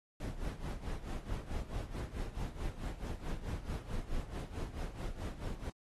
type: noise with tremolo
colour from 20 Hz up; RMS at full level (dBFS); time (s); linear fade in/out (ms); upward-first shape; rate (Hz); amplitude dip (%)
brown; -37; 0.2-5.7; 2; sine; 4.6; 75
effects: AAC 32 kbps